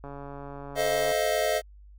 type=click train; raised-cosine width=1 ms; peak=-27 dBFS; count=153; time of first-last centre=0.04-1.118 s; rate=141 Hz
type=chord; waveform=square; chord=F dominant seventh; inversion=first; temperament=just; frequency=436.5 / 523.8 / 628.6 / 698.5 Hz; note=A4 / C5 / Eb5 / F5; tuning=-14 / +2 / +18 / 0 cents; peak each=-32 / -32 / -27 / -31 dBFS; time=0.75-1.62 s; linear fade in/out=50 ms
effects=added 50 Hz sine -47 dBFS peak until 1.98 s